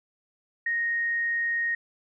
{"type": "tone", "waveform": "sine", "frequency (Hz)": 1864.7, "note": "A#6", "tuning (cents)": 0, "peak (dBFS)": -24, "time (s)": [0.66, 1.75], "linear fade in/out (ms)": 5, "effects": []}